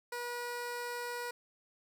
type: tone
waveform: 15% pulse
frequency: 483.2 Hz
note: B4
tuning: 38 cents flat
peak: -31 dBFS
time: 0.12-1.31 s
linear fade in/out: 5 ms
effects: none